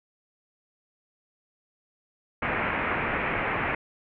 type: low-pass noise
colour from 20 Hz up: white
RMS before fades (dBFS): -28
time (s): 2.42-3.75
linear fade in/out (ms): 5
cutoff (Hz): 2400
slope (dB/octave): 48
effects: none